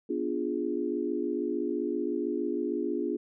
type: chord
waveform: sine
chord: B diminished seventh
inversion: none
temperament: equal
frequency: 246.9 / 293.7 / 349.2 / 415.3 Hz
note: B3 / D4 / F4 / Ab4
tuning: 0 / 0 / 0 / 0 cents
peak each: -35 / -33 / -32 / -34 dBFS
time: 0.09-3.17 s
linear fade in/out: 10 ms
effects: none